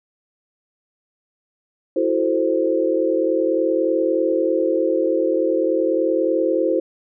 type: chord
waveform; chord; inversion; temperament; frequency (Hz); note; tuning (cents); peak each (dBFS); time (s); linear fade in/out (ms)
sine; F# half-diminished seventh; third; equal; 329.6 / 370 / 440 / 523.3; E4 / F#4 / A4 / C5; 0 / 0 / 0 / 0; -21 / -23 / -24 / -20; 1.96-6.8; 5
effects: none